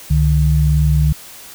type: tone pair together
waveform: sine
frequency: 68.2 / 150.52 Hz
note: C#2 / D3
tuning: -28 / +43 cents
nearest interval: octave + major second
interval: 1371 cents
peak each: -13 dBFS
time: 0.1-1.13 s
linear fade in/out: 10 ms
effects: white hiss -37 dBFS RMS until 1.54 s